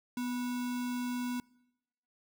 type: tone with sample-and-hold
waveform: sine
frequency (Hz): 246.9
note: B3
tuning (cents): 0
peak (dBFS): -32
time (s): 0.17-1.4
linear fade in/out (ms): 2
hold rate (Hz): 1225
effects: noise-tail reverb RT60 0.9 s tail -25 dB re dry